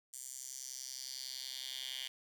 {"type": "tone with high-pass filter sweep", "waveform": "10% pulse", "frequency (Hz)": 130.81, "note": "C3", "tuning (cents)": 0, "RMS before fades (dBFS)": -45, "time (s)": [0.13, 2.08], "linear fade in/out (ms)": 5, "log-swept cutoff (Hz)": [7800, 3000], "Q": 3.2, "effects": []}